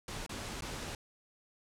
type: noise with dropouts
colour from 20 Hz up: pink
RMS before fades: -41 dBFS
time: 0.08-0.95 s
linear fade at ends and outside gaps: 2 ms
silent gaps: 0.264-0.293 / 0.608-0.621 s
effects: low-pass 9000 Hz 12 dB/octave